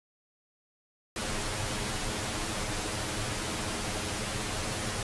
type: noise with comb filter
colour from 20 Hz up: pink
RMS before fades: -33 dBFS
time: 1.16-5.03 s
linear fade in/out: 2 ms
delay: 9.5 ms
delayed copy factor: +0.65
effects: resampled to 24000 Hz